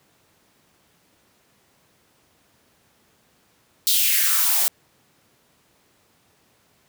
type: noise with high-pass filter sweep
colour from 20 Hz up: blue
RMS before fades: -19 dBFS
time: 3.87-4.68 s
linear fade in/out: 0 ms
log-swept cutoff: 4000 to 570 Hz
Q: 3.1
effects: pink hiss -61 dBFS RMS until 6.88 s + high-pass 100 Hz 12 dB/octave